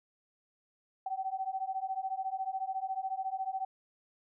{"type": "beating tone pair", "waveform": "sine", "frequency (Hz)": [758, 772], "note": ["F#5", "G5"], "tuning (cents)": [42, -27], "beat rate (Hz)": 14, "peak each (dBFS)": [-36, -36], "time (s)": [1.06, 3.65], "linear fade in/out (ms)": 5, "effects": []}